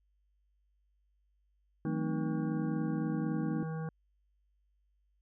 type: chord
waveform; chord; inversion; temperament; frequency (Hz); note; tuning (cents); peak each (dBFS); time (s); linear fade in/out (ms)
sine; F# diminished seventh; none; equal with one note detuned; 183.93 / 220 / 261.6 / 311.1; F#3 / A3 / C4 / Eb4; -10 / 0 / 0 / 0; -42 / -36 / -41 / -36; 1.85-3.63; 2
type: harmonic tone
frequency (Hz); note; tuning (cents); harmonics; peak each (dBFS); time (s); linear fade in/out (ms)
160; D#3; +49; 1 / 3 / 5 / 7 / 9 / 10; -35 / -45 / -49 / -52 / -54 / -55; 1.85-3.89; 2
effects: added 50 Hz sine -70 dBFS peak until 5.21 s